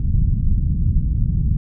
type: low-pass noise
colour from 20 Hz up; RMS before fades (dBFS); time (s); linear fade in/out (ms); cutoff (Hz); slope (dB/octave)
pink; -17; 0-1.57; 2; 160; 24
effects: none